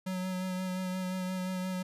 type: tone with vibrato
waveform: square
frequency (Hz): 185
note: F#3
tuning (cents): 0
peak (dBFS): -33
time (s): 0.06-1.83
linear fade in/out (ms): 10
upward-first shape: sine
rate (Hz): 5.7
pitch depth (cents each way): 20
effects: resampled to 32000 Hz